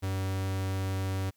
45% pulse tone, 95.6 Hz, G2, 43 cents flat, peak -29 dBFS, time 0.02-1.31 s, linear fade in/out 20 ms, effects white hiss -73 dBFS RMS until 1.36 s

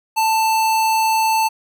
square tone, 885 Hz, A5, 10 cents sharp, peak -15 dBFS, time 0.16-1.49 s, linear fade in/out 20 ms, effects none

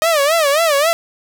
sawtooth tone with vibrato, 612 Hz, D#5, 29 cents flat, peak -8 dBFS, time 0.02-0.93 s, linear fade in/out 0 ms, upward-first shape sine, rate 3.7 Hz, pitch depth 170 cents each way, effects none

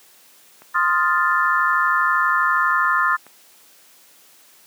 click train, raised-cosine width 0.5 ms, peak -28 dBFS, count 20, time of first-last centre 0.62-3.266 s, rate 7.18 Hz
sine chord, F dominant seventh, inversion second, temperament equal, 1046.5 / 1244.5 / 1396.9 / 1760 Hz, C6 / Eb6 / F6 / A6, 0 / 0 / 0 / 0 cents, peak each -21 dBFS, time 0.74-3.17 s, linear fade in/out 20 ms
effects white hiss -51 dBFS RMS until 4.66 s + high-pass 200 Hz 12 dB/octave

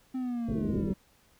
triangle exponential sweep, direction down, 261.6 to 190 Hz, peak -28 dBFS, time 0.14-0.94 s, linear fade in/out 10 ms
white low-pass noise, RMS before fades -32 dBFS, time 0.48-0.93 s, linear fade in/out 5 ms, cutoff 420 Hz, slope 48 dB/octave
effects pink hiss -64 dBFS RMS until 1.39 s

